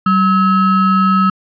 triangle ring-modulated tone, 740 Hz, F#5, in tune, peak -4 dBFS, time 0.06-1.3 s, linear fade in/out 5 ms, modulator 549 Hz, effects resampled to 11025 Hz

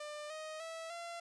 sawtooth tone with pitch steps, 597 / 624.5 / 653.3 / 683.4 Hz, D5 / D#5 / E5 / F5, +28 / +6 / -16 / -38 cents, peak -39 dBFS, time 0-1.2 s, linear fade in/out 5 ms, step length 300 ms, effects resampled to 22050 Hz

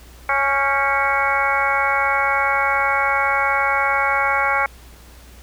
harmonic tone with a mistuned harmonic, 277.2 Hz, C#4, in tune, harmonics 2 / 3 / 4 / 5 / 6 / 7 / 8, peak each -27 / -22 / -23 / -22 / -27 / -27 / -22 dBFS, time 0.29-4.66 s, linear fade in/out 2 ms, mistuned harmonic 6, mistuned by -54 cents, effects added 60 Hz sine -42 dBFS peak until 5.42 s + pink hiss -47 dBFS RMS until 5.42 s

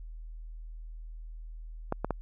clicks, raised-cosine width 1 ms, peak -15 dBFS, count 3, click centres 1.924 / 2.046 / 2.107 s, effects added 40 Hz sine -40 dBFS peak until 2.21 s

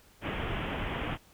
pink low-pass noise, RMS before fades -34 dBFS, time 0.21-1.18 s, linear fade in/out 50 ms, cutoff 3300 Hz, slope 96 dB/octave, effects pink hiss -60 dBFS RMS until 1.33 s

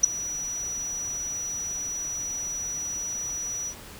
sine tone with ADSR envelope, 5860 Hz, F#8, 18 cents flat, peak -9 dBFS, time 0.03-3.75 s, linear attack 12 ms, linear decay 6 ms, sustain -20 dB, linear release 72 ms, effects pink hiss -44 dBFS RMS until 3.99 s

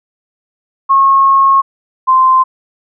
sine tone pair in turn, 1088 / 1041 Hz, C#6 / C6, -33 / -9 cents, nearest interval minor second, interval 76 cents, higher first, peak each -5 dBFS, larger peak neither, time 0.89-1.62 / 2.07-2.44 s, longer first, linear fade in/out 20 ms, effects none

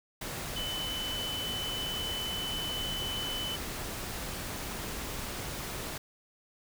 sine tone in noise, 3015 Hz, F#7, 32 cents sharp, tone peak -34 dBFS, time 0.56-3.56 s, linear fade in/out 5 ms, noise pink, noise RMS -38 dBFS, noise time 0.21-5.98 s, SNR +1 dB, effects none

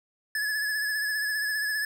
square tone with vibrato, 1712 Hz, A6, 48 cents flat, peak -27 dBFS, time 0.35-1.85 s, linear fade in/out 2 ms, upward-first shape sine, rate 15 Hz, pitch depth 39 cents each way, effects none

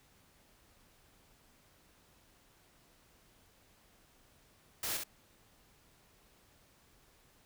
white noise with echo, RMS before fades -37 dBFS, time 4.83-4.97 s, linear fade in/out 2 ms, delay 66 ms, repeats 1, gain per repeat -4 dB, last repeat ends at 5.036 s, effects pink hiss -66 dBFS RMS until 7.45 s

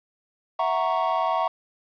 triangle chord, F# dominant seventh, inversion third, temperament equal, 659.3 / 740 / 932.3 / 1108.7 Hz, E5 / F#5 / A#5 / C#6, 0 / 0 / 0 / 0 cents, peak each -25 dBFS, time 0.59-1.48 s, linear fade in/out 5 ms, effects resampled to 11025 Hz + 8-bit

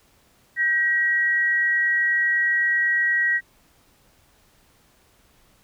sine tone pair together, 1577.8 / 1906 Hz, G6 / A#6, +11 / +38 cents, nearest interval minor third, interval 327 cents, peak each -28 / -18 dBFS, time 0.56-3.41 s, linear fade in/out 50 ms, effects pink hiss -59 dBFS RMS until 5.63 s

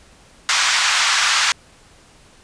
pink band-pass noise, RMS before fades -17 dBFS, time 0.49-1.52 s, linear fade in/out 0 ms, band 1100 to 7100 Hz, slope 24 dB/octave, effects pink hiss -49 dBFS RMS until 2.43 s + resampled to 22050 Hz

